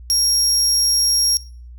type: tone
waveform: 30% pulse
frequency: 5588 Hz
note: F8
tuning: in tune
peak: -10 dBFS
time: 0.1-1.37 s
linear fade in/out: 0 ms
effects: noise-tail reverb RT60 0.4 s tail -20 dB re dry + added 60 Hz sine -35 dBFS peak until 1.78 s